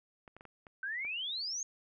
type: clicks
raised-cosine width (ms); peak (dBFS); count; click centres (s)
0.5; -36; 6; 0.278 / 0.366 / 0.409 / 0.453 / 0.668 / 1.05
type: exponential sweep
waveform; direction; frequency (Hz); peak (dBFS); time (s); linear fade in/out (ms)
sine; up; 1514 to 6610; -35; 0.83-1.63; 2
effects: none